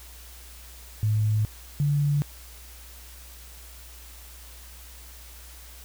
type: tone pair in turn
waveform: sine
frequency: 107.3 / 144.73 Hz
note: A2 / D3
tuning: -43 / -25 cents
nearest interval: perfect fourth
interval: 518 cents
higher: second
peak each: -20 dBFS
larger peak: neither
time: 1.03-1.45 / 1.8-2.22 s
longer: neither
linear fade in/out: 0 ms
effects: added 60 Hz sine -45 dBFS peak until 5.84 s + white hiss -48 dBFS RMS until 5.84 s